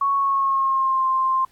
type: tone with pitch glide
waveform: sine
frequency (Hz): 1108.7 to 1051.3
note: C#6 to C6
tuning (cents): 0 to +8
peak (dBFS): -17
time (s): 0.01-1.45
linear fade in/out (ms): 5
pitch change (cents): -92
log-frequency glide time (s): 0.15-1.05
effects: pink hiss -60 dBFS RMS until 1.51 s + AAC 64 kbps